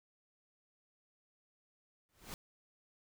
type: noise with exponential growth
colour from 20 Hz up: pink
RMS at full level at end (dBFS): -42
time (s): 2.09-2.34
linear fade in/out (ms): 0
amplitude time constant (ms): 53
effects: none

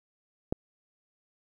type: click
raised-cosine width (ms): 2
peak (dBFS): -14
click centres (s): 0.525
effects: 9-bit

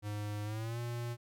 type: tone with pitch glide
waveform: square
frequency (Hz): 104.3 to 119.12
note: G#2 to A#2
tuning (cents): +8 to +38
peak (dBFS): -37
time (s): 0.02-1.17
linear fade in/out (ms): 50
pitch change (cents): +230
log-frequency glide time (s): 0.44-0.79
effects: none

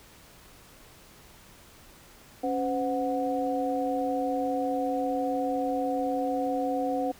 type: tone cluster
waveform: sine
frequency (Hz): 276.5 / 511 / 736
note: C#4 / C5 / F#5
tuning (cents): -4 / -41 / -9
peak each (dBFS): -30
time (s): 2.43-7.12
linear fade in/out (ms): 10
effects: pink hiss -53 dBFS RMS until 7.19 s

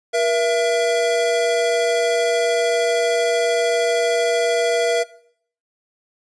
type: tone pair together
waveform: square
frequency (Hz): 476 / 669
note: A#4 / E5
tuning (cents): +36 / +25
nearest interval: tritone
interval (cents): 589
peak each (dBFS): -20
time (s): 0.13-5.04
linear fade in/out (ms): 20
effects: noise-tail reverb RT60 0.6 s tail -19 dB re dry + resampled to 22050 Hz

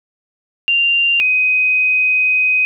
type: tone pair in turn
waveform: sine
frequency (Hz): 2782 / 2511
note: F7 / D#7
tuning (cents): -7 / +15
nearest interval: major second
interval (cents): 178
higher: first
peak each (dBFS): -11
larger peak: neither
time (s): 0.68-1.2 / 1.2-2.65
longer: second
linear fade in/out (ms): 0
effects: none

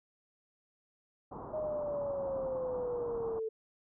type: low-pass noise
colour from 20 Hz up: white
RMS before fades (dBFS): -45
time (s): 1.31-3.4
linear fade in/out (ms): 10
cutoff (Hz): 1100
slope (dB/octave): 48
type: exponential sweep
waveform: sine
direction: down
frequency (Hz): 624 to 439.1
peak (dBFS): -33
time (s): 1.53-3.49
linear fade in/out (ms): 10
effects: none

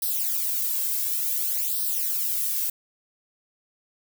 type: noise with flanger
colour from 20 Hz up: violet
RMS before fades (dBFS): -26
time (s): 0.02-2.7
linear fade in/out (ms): 5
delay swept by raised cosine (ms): 0.21 to 1.91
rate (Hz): 0.56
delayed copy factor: +0.95
effects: none

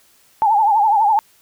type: tone with vibrato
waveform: sine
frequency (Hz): 850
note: G#5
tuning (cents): +40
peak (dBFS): -11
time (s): 0.42-1.19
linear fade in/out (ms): 0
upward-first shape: triangle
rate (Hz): 12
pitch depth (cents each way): 130
effects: white hiss -54 dBFS RMS until 1.41 s

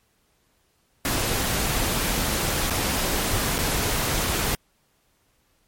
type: noise with dropouts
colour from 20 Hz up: pink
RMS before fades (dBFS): -24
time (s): 1.05-4.55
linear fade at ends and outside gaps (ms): 1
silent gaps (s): 2.7-2.706 / 3.583-3.587
effects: pink hiss -66 dBFS RMS until 5.67 s + MP3 64 kbps

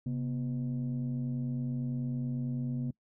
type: tone pair together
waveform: sine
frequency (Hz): 133.9 / 243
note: C3 / B3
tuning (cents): +40 / -28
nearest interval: minor seventh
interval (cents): 1032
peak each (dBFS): -31 / -33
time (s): 0.06-2.91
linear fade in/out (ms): 5
effects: noise-tail reverb RT60 0.1 s tail -24 dB re dry + tanh soft clip ceiling -27 dBFS

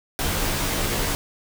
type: noise with comb filter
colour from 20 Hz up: pink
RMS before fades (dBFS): -24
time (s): 0.19-1.15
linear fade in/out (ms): 0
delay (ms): 16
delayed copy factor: -0.7
effects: none

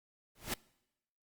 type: noise with exponential growth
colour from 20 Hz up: pink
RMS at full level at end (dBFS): -31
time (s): 0.35-0.54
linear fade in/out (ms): 5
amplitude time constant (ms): 41
effects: noise-tail reverb RT60 0.9 s tail -24 dB re dry + Opus 48 kbps

